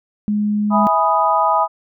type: tone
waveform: sine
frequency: 208.8 Hz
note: G#3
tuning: 10 cents sharp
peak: -15 dBFS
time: 0.28-0.87 s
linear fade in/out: 0 ms
type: chord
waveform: sine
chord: E major seventh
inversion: none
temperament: equal with one note detuned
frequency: 653.2 / 830.6 / 987.8 / 1244.5 Hz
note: E5 / G#5 / B5 / D#6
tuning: -16 / 0 / 0 / 0 cents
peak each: -20 / -18 / -17 / -18 dBFS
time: 0.7-1.68 s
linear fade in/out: 50 ms
effects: none